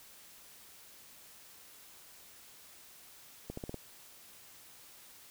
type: accelerating click train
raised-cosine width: 2 ms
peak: -26 dBFS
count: 5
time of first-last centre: 3.5-3.743 s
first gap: 74 ms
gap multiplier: 0.87
effects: white hiss -56 dBFS RMS until 5.3 s